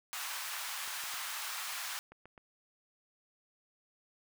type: high-pass noise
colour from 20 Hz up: pink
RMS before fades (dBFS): -40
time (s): 0.13-1.99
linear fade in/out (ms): 0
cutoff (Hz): 960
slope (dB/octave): 24
type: clicks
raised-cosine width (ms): 0.5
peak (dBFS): -38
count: 6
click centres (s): 0.876 / 1.038 / 1.141 / 2.12 / 2.256 / 2.378
effects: none